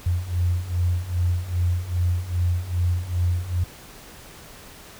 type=beating tone pair; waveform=sine; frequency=86.7 / 89.2 Hz; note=F2 / F2; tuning=-12 / +37 cents; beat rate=2.5 Hz; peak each=-25 / -22 dBFS; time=0.06-3.64 s; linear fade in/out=5 ms; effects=pink hiss -44 dBFS RMS until 4.99 s